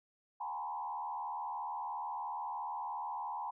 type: tone with frequency modulation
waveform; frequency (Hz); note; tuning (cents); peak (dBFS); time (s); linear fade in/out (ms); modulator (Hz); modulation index
sine; 907; A#5; -48; -37; 0.4-3.51; 10; 77; 1.5
effects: none